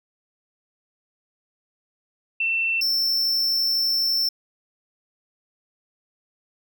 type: tone pair in turn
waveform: sine / square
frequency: 2687 / 5374 Hz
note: E7 / E8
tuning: +33 / +33 cents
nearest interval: octave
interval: 1200 cents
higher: second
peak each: -20 dBFS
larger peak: neither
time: 2.4-2.81 / 2.81-4.29 s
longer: second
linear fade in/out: 5 ms
effects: none